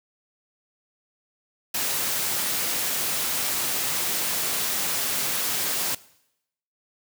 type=noise; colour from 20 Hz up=white; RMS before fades=-26 dBFS; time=1.74-5.95 s; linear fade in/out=5 ms; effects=noise-tail reverb RT60 0.8 s tail -20 dB re dry + high-pass 100 Hz 12 dB/octave